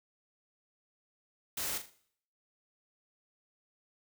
white noise with echo, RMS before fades -36 dBFS, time 1.57-1.78 s, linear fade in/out 5 ms, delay 40 ms, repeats 3, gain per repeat -9 dB, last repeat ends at 1.9 s, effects noise-tail reverb RT60 0.6 s tail -17 dB re dry

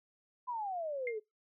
sine exponential sweep, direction down, 1019 to 416.3 Hz, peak -35 dBFS, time 0.47-1.2 s, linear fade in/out 20 ms
sine tone with exponential decay, 2114 Hz, C7, 17 cents sharp, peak -33 dBFS, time 1.07-1.18 s, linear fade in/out 2 ms, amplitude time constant 23 ms
effects noise-tail reverb RT60 0.2 s tail -24 dB re dry

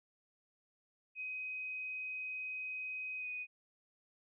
sine tone with pitch glide, 2518 to 2491 Hz, D#7 to D#7, +20 to +1 cents, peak -39 dBFS, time 1.15-3.47 s, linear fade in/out 50 ms, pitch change -19 cents, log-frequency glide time 3.18-3.27 s, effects none

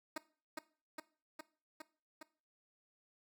10% pulse tone with echo, 311.1 Hz, D#4, in tune, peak -30 dBFS, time 0.16-0.18 s, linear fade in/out 5 ms, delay 410 ms, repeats 5, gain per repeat -2 dB, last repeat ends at 2.23 s, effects noise-tail reverb RT60 0.4 s tail -19 dB re dry

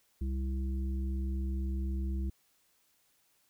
harmonic tone, 66 Hz, C2, 16 cents sharp, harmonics 1 / 3 / 5, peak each -31 / -41 / -45 dBFS, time 0.21-2.3 s, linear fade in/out 5 ms, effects white hiss -71 dBFS RMS until 3.49 s

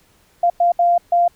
sine tone bursts at uneven times, 695 Hz, F5, 9 cents flat, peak -11 dBFS, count 4, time 0.43-0.5 / 0.6-0.72 / 0.79-0.98 / 1.12-1.28 s, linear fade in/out 5 ms, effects pink hiss -56 dBFS RMS until 1.35 s

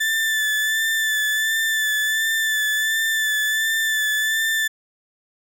35% pulse tone with vibrato, 1760 Hz, A6, in tune, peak -17 dBFS, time 0-4.68 s, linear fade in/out 10 ms, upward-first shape sine, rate 1.4 Hz, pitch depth 25 cents each way, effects none

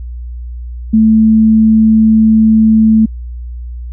sine tone, 220 Hz, A3, in tune, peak -4 dBFS, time 0.93-3.06 s, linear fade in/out 10 ms, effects added 60 Hz sine -21 dBFS peak until 3.92 s

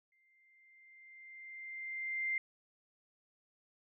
sine tone with exponential growth, 2093 Hz, C7, in tune, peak -31 dBFS, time 0.12-2.38 s, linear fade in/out 2 ms, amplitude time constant 490 ms, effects none

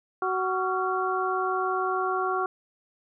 harmonic tone with a mistuned harmonic, 373.4 Hz, F#4, 16 cents sharp, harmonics 1 / 2 / 3 / 4, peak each -29 / -30 / -29 / -31 dBFS, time 0.22-2.46 s, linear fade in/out 2 ms, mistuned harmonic 4, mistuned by -140 cents, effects none

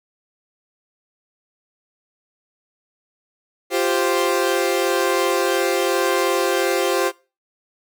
sawtooth chord, F suspended second, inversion none, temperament equal, 349.2 / 392 / 523.3 Hz, F4 / G4 / C5, 0 / 0 / 0 cents, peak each -18 dBFS, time 3.7-7.12 s, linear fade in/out 50 ms, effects noise-tail reverb RT60 0.3 s tail -20 dB re dry

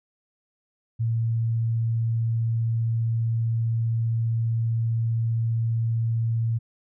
sine tone, 114.4 Hz, A#2, 32 cents flat, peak -21 dBFS, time 0.99-6.59 s, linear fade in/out 20 ms, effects none

